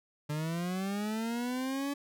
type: linear sweep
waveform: 40% pulse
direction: up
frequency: 146.83 to 285.6 Hz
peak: -31 dBFS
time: 0.29-1.94 s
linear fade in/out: 10 ms
effects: none